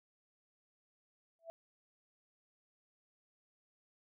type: tone with exponential growth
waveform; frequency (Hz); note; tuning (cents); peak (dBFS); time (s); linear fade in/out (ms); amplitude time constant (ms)
sine; 662; E5; +7; -40; 1.39-1.5; 0; 22
effects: none